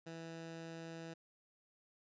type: tone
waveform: 15% pulse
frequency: 164.5 Hz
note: E3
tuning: 3 cents flat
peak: -40 dBFS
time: 0.06-1.14 s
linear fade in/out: 10 ms
effects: resampled to 16000 Hz